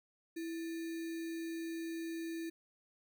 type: tone with sample-and-hold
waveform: sine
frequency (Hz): 329.6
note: E4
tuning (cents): 0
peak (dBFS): -38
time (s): 0.36-2.5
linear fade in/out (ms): 10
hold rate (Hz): 2100
effects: none